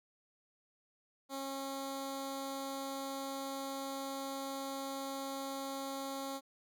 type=tone with notch filter; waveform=10% pulse; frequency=272.2 Hz; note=C#4; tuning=31 cents flat; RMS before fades=-41 dBFS; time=1.29-6.41 s; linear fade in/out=50 ms; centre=1700 Hz; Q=1.5; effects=none